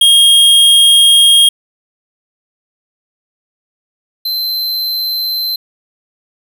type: tone pair in turn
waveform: square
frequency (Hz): 3248 / 4092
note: G#7 / C8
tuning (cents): -39 / -39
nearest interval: major third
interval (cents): 400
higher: second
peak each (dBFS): -5 / -15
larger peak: first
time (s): 0.01-1.49 / 4.25-5.56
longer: first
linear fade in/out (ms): 5
effects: none